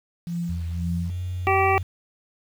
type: tone with tremolo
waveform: sine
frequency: 171.6 Hz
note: F3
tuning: 30 cents flat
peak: -24 dBFS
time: 0.27-1.1 s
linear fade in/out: 0 ms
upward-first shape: sine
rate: 1.9 Hz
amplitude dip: 90%
type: tone with pitch glide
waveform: sine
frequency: 83.4 to 90.42 Hz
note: E2 to F#2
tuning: +21 to -39 cents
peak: -26 dBFS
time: 0.49-1.83 s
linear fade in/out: 5 ms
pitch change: +140 cents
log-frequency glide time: 0.82-1.2 s
type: harmonic tone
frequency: 386.4 Hz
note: G4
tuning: 25 cents flat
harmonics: 1 / 2 / 3 / 5 / 6 / 7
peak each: -23 / -21 / -24 / -29 / -26 / -31 dBFS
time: 1.47-1.78 s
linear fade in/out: 0 ms
effects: 8-bit